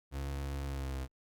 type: tone with pitch glide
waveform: 35% pulse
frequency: 69.3 to 66.59 Hz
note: C#2 to C2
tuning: 0 to +31 cents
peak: -34 dBFS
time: 0.11-1.08 s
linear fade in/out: 50 ms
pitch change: -69 cents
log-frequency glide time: 0.64-0.96 s
effects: Opus 48 kbps